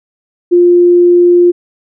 sine tone, 351.3 Hz, F4, 10 cents sharp, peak -3 dBFS, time 0.51-1.52 s, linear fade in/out 20 ms, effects none

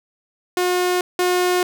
sawtooth tone pair in turn, 360 / 360 Hz, F#4 / F#4, -47 / -47 cents, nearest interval unison, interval 0 cents, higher neither, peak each -13 / -12 dBFS, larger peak second, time 0.57-1.01 / 1.19-1.63 s, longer neither, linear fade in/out 2 ms, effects none

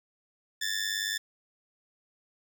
15% pulse ring-modulated tone, 1760 Hz, A6, in tune, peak -20 dBFS, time 0.61-1.18 s, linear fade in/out 10 ms, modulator 49.5 Hz, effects none

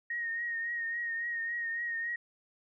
sine tone with vibrato, 1864.7 Hz, A#6, in tune, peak -32 dBFS, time 0.1-2.16 s, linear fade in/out 5 ms, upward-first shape triangle, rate 3.6 Hz, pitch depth 41 cents each way, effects none

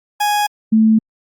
40% pulse / sine tone pair in turn, 830.6 / 220 Hz, G#5 / A3, 0 / 0 cents, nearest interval octave + major seventh, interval 2300 cents, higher first, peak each -13 / -8 dBFS, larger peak second, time 0.2-0.47 / 0.72-0.99 s, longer neither, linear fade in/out 10 ms, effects Opus 48 kbps

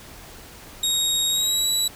25% pulse tone with pitch glide, 3764 to 3919 Hz, A#7 to B7, +16 to -14 cents, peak -15 dBFS, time 0.83-1.88 s, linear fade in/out 5 ms, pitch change +70 cents, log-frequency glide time 1.29-1.7 s, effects pink hiss -43 dBFS RMS until 1.95 s

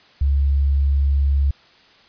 sine tone, 69.7 Hz, C#2, 10 cents sharp, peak -14 dBFS, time 0.21-1.51 s, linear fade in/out 5 ms, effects white hiss -51 dBFS RMS until 2.08 s + resampled to 11025 Hz

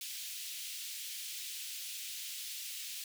pink high-pass noise, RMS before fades -43 dBFS, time 0.01-3.04 s, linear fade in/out 2 ms, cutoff 2700 Hz, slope 24 dB/octave, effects none

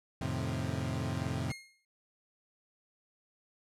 30% pulse chord, F dominant seventh, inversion none, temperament equal, 87.31 / 110 / 130.81 / 155.56 Hz, F2 / A2 / C3 / Eb3, 0 / 0 / 0 / 0 cents, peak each -36 / -36 / -34 / -38 dBFS, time 0.21-1.52 s, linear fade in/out 5 ms
sawtooth tone with exponential decay, 2140 Hz, C7, 38 cents sharp, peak -35 dBFS, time 1.5-1.85 s, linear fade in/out 2 ms, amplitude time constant 74 ms
effects low-pass 10000 Hz 12 dB/octave

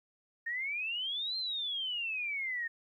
sine exponential two-way sweep, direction up then down, 1822 to 4186 to 1822 Hz, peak -33 dBFS, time 0.46-2.68 s, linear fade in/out 10 ms, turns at 1.37 s, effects 12-bit

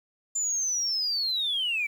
sine linear sweep, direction down, 7170 to 2268 Hz, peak -24 dBFS, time 0.35-1.87 s, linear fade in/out 10 ms, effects tanh soft clip ceiling -21 dBFS + 9-bit

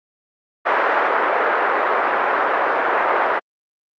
white band-pass noise, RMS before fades -18 dBFS, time 0.65-3.4 s, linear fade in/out 20 ms, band 390 to 1600 Hz, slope 24 dB/octave, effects Opus 48 kbps

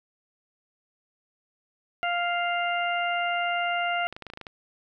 harmonic tone, 698.5 Hz, F5, in tune, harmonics 1 / 2 / 3 / 4, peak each -27 / -30 / -32 / -33 dBFS, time 2.03-4.07 s, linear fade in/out 0 ms
clicks, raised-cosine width 0.3 ms, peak -23 dBFS, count 9, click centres 4.126 / 4.165 / 4.223 / 4.267 / 4.301 / 4.336 / 4.374 / 4.413 / 4.468 s
effects none

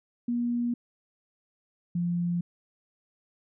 sine tone pair in turn, 239.4 / 173.65 Hz, A#3 / F3, +46 / -10 cents, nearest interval tritone, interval 556 cents, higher first, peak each -25 dBFS, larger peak neither, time 0.28-0.74 / 1.95-2.41 s, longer neither, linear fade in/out 5 ms, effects none

